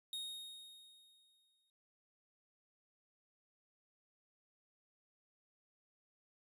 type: tone with exponential decay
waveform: 45% pulse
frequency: 3729 Hz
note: A#7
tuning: in tune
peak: -40 dBFS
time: 0.13-1.7 s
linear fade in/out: 1 ms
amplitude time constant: 340 ms
effects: resampled to 32000 Hz